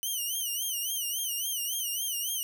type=tone with vibrato; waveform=5% pulse; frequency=3000 Hz; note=F#7; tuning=23 cents sharp; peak=-22 dBFS; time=0.03-2.43 s; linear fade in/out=0 ms; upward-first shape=sine; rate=3.6 Hz; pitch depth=120 cents each way; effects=none